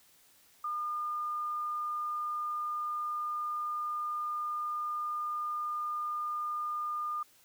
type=tone; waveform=sine; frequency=1211 Hz; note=D#6; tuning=47 cents flat; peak=-32 dBFS; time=0.64-7.23 s; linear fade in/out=5 ms; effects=white hiss -63 dBFS RMS until 7.44 s